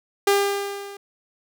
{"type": "tone with level ramp", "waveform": "sawtooth", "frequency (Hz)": 400.7, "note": "G4", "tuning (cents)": 38, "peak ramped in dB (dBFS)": [-10, -33], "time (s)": [0.27, 0.97], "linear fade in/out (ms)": 5, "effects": []}